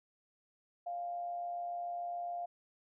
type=tone with amplitude modulation; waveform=sine; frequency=698.5 Hz; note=F5; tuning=in tune; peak=-35 dBFS; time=0.86-2.46 s; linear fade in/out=10 ms; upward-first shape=sine; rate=127 Hz; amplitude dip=35%; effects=none